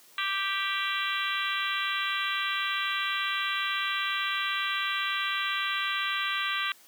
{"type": "harmonic tone with a mistuned harmonic", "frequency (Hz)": 392, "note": "G4", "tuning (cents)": 0, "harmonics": [3, 4, 5, 6, 7, 8, 9, 10], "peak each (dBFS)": [-33, -34, -35, -36, -36, -37, -38, -38], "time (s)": [0.18, 6.72], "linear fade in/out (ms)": 2, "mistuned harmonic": 9, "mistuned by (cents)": -61, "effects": ["white hiss -56 dBFS RMS until 6.87 s", "high-pass 200 Hz 12 dB/octave"]}